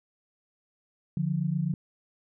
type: tone pair together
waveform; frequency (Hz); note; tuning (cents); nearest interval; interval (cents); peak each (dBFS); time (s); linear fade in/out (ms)
sine; 147.49 / 175.4; D3 / F3; +8 / +8; minor third; 300; -28; 1.17-1.74; 2
effects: none